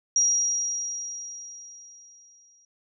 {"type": "tone with exponential decay", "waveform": "sine", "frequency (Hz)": 5710, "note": "F8", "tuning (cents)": 37, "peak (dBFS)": -17, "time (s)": [0.16, 2.65], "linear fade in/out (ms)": 2, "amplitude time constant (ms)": 540, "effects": []}